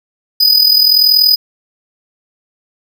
square tone with amplitude modulation, 4978 Hz, D#8, in tune, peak -4 dBFS, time 0.4-1.36 s, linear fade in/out 10 ms, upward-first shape sine, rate 40.7 Hz, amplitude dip 65%, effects none

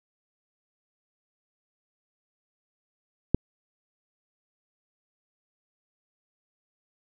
click, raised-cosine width 3 ms, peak -6 dBFS, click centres 3.346 s, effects none

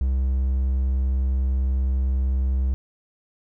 triangle tone, 65.41 Hz, C2, in tune, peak -17 dBFS, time 0.01-2.74 s, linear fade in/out 0 ms, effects none

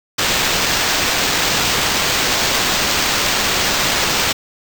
blue noise with sample-and-hold, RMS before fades -17 dBFS, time 0.18-4.33 s, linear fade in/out 10 ms, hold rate 11025 Hz, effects none

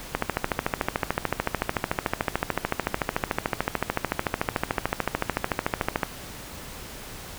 click train, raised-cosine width 0.5 ms, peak -7 dBFS, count 81, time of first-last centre 0.15-6.032 s, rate 13.6 Hz, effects pink hiss -40 dBFS RMS until 7.38 s

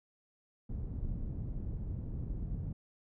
pink low-pass noise, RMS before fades -38 dBFS, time 0.69-2.73 s, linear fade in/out 5 ms, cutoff 170 Hz, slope 12 dB/octave, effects none

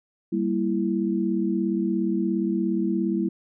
sine chord, E diminished, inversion first, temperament equal with one note detuned, 196 / 233.1 / 331.7 Hz, G3 / Bb3 / E4, 0 / 0 / +11 cents, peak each -25 / -28 / -25 dBFS, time 0.32-3.29 s, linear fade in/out 10 ms, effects none

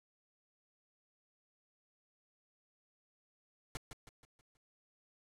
pink noise with echo, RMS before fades -41 dBFS, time 3.75-3.77 s, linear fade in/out 0 ms, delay 160 ms, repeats 5, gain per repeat -7 dB, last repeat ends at 4.57 s, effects low-pass 10000 Hz 12 dB/octave

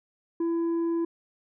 sine tone with tanh clipping, 334.8 Hz, E4, 27 cents sharp, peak -25 dBFS, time 0.4-1.05 s, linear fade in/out 5 ms, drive 4 dB, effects none

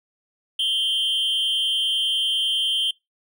triangle tone with amplitude modulation, 3136 Hz, G7, in tune, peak -15 dBFS, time 0.59-2.91 s, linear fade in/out 5 ms, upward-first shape sine, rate 270 Hz, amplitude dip 70%, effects noise-tail reverb RT60 0.2 s tail -24 dB re dry

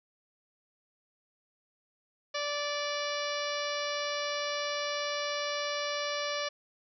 harmonic tone with a mistuned harmonic, 583 Hz, D5, 13 cents flat, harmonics 1 / 2 / 3 / 4 / 5 / 6 / 7 / 8 / 9 / 10, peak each -35 / -38 / -40 / -41 / -42 / -43 / -43 / -44 / -45 / -45 dBFS, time 2.34-6.49 s, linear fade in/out 10 ms, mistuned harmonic 10, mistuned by -34 cents, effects none

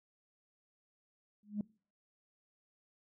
sine tone with exponential growth, 207.9 Hz, G#3, 2 cents sharp, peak -28 dBFS, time 1.43-1.61 s, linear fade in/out 2 ms, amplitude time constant 38 ms, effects noise-tail reverb RT60 0.4 s tail -24 dB re dry + tanh soft clip ceiling -29 dBFS

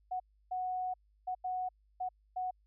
sine tone bursts at uneven times, 737 Hz, F#5, 7 cents flat, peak -33 dBFS, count 6, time 0.11-0.2 / 0.51-0.94 / 1.27-1.35 / 1.44-1.69 / 2-2.09 / 2.36-2.51 s, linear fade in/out 10 ms, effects added 51 Hz sine -66 dBFS peak until 2.66 s

